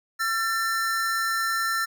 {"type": "tone pair together", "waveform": "square", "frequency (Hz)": [1354.5, 1784], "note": ["E6", "A6"], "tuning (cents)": [47, 23], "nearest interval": "perfect fourth", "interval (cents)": 476, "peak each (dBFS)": -27, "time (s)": [0.19, 1.86], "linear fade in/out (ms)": 20, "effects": []}